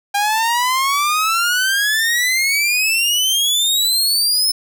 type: exponential sweep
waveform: sawtooth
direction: up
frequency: 801 to 5270 Hz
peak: -11 dBFS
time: 0.14-4.52 s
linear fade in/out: 10 ms
effects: none